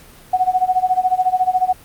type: tone with tremolo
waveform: sine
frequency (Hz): 740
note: F#5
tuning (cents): 0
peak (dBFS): -10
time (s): 0.33-1.73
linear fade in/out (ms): 5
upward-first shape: sine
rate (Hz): 14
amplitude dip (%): 90
effects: pink hiss -44 dBFS RMS until 1.84 s + Opus 48 kbps